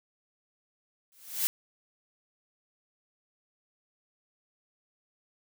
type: noise with exponential growth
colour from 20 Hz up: blue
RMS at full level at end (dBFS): -24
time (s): 1.12-1.47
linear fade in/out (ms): 0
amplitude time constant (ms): 74
effects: none